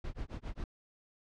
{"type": "noise with tremolo", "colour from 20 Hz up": "brown", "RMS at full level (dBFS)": -37, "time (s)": [0.04, 0.64], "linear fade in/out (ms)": 2, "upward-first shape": "sine", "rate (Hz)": 7.4, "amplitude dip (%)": 100, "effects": ["low-pass 5000 Hz 12 dB/octave"]}